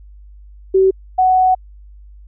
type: tone pair in turn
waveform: sine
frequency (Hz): 381.5 / 743.9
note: G4 / F#5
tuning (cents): -47 / +9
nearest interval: octave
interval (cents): 1156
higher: second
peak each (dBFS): -8 / -9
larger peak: first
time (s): 0.74-0.91 / 1.18-1.55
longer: second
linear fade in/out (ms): 10
effects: added 50 Hz sine -37 dBFS peak until 2.27 s